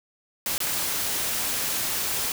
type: noise with dropouts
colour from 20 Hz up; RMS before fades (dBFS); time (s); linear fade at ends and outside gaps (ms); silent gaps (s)
white; -27; 0.46-2.32; 1; 0.58-0.603
effects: none